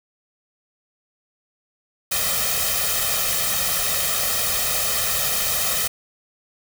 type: noise with comb filter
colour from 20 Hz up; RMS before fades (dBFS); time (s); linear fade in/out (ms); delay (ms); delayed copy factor
white; -22; 2.11-5.88; 10; 1.6; +1
effects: none